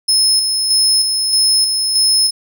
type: tone with tremolo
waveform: 30% pulse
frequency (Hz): 5190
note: E8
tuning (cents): -28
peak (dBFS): -6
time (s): 0.08-2.31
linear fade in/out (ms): 10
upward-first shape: square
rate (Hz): 1.6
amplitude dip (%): 40
effects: none